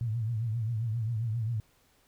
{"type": "tone with vibrato", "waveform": "sine", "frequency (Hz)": 113.4, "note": "A#2", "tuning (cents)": -47, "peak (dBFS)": -28, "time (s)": [0.01, 1.6], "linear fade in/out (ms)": 0, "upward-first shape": "triangle", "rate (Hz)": 7.5, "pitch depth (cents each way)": 130, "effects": ["pink hiss -66 dBFS RMS until 2.07 s"]}